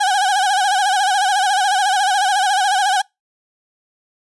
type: tone with vibrato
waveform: 35% pulse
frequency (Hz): 784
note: G5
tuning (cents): 0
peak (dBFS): -12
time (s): 0-3.02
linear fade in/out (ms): 10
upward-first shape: sine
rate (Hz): 14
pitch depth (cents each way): 110
effects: noise-tail reverb RT60 0.2 s tail -26 dB re dry + resampled to 24000 Hz